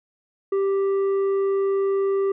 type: tone with tanh clipping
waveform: sine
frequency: 392 Hz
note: G4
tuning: in tune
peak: -20 dBFS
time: 0.52-2.32 s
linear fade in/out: 5 ms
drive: 6 dB
effects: none